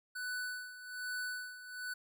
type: tone with tremolo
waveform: square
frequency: 1492 Hz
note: F#6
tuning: 14 cents sharp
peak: -37 dBFS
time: 0.15-1.94 s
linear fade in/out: 10 ms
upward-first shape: sine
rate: 1.2 Hz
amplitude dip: 75%
effects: none